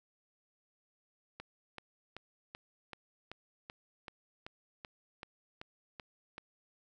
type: click train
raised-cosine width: 0.3 ms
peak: -28 dBFS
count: 14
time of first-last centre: 1.4-6.381 s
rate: 2.61 Hz
effects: none